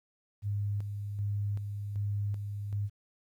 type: tone with tremolo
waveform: sine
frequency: 102.1 Hz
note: G#2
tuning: 29 cents flat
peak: -29 dBFS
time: 0.42-2.9 s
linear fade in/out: 50 ms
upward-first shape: square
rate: 1.3 Hz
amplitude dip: 45%
effects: 11-bit